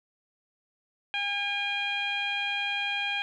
15% pulse tone with low-pass filter, 809 Hz, G#5, 46 cents flat, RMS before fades -30 dBFS, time 1.14-3.22 s, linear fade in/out 0 ms, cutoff 2900 Hz, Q 4.4, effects none

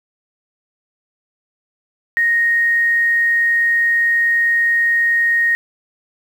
sine tone with quantisation, 1864.7 Hz, A#6, in tune, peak -12 dBFS, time 2.17-5.55 s, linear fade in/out 0 ms, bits 7, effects none

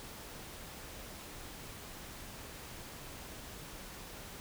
silence, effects pink hiss -48 dBFS RMS until 4.4 s

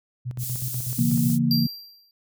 sine tone with tremolo, 124 Hz, B2, 7 cents sharp, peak -26 dBFS, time 0.25-1.34 s, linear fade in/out 20 ms, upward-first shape square, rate 8.1 Hz, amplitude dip 70%
white high-pass noise, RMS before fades -32 dBFS, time 0.38-1.39 s, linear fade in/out 50 ms, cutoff 7000 Hz, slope 12 dB/octave
sine chord, A# diminished, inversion first, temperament just, 139.85 / 167.82 / 233.1 Hz, C#3 / E3 / A#3, +16 / +31 / 0 cents, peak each -24 / -25 / -21 dBFS, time 0.98-1.67 s, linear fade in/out 10 ms
square tone with exponential decay, 4730 Hz, D8, 12 cents sharp, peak -21 dBFS, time 1.51-2.11 s, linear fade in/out 1 ms, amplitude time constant 130 ms
effects none

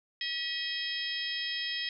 harmonic tone with a mistuned harmonic, 645 Hz, E5, 38 cents flat, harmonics 3 / 4 / 5 / 6 / 7 / 8, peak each -37 / -42 / -36 / -41 / -46 / -39 dBFS, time 0.21-1.89 s, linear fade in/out 2 ms, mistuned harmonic 4, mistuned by -37 cents, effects none

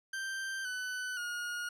40% pulse tone with pitch steps, 1568 / 1499.8 / 1434.5 Hz, G6 / F#6 / F6, 0 / +23 / +46 cents, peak -35 dBFS, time 0.13-1.69 s, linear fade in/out 5 ms, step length 520 ms, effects low-pass 11000 Hz 12 dB/octave

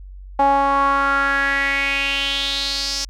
sawtooth tone with band-pass filter sweep, 277.2 Hz, C#4, in tune, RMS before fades -19 dBFS, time 0.39-3.05 s, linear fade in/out 5 ms, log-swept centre 800 to 5500 Hz, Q 4.9, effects added 47 Hz sine -34 dBFS peak until 3.09 s

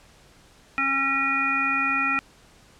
harmonic tone, 272 Hz, C#4, 33 cents flat, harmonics 1 / 3 / 5 / 7 / 9, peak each -32 / -35 / -25 / -29 / -24 dBFS, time 0.78-2.19 s, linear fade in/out 0 ms, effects pink hiss -54 dBFS RMS until 2.79 s + low-pass 9000 Hz 12 dB/octave

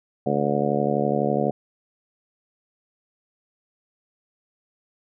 harmonic tone, 72 Hz, D2, 34 cents flat, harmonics 2 / 3 / 4 / 5 / 6 / 7 / 8 / 9 / 10, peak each -29 / -26 / -30 / -31 / -27 / -28 / -27 / -38 / -28 dBFS, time 0.26-1.51 s, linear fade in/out 5 ms, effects none

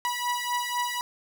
sawtooth beating tone pair, 973 / 977 Hz, B5 / B5, -26 / -19 cents, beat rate 4 Hz, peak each -26 dBFS, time 0.05-1.01 s, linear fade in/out 0 ms, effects none

